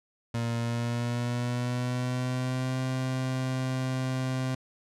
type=tone with pitch glide; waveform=30% pulse; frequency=117 to 129.82 Hz; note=A#2 to C3; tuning=+7 to -13 cents; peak=-25 dBFS; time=0.34-4.55 s; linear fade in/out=5 ms; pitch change=+180 cents; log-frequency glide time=0.57-2.79 s; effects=low-pass 9000 Hz 12 dB/octave